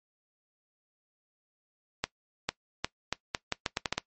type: accelerating click train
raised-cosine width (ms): 0.2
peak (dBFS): -10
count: 11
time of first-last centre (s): 2.04-3.98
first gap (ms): 450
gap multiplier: 0.79
effects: noise-tail reverb RT60 0.1 s tail -20 dB re dry + MP3 32 kbps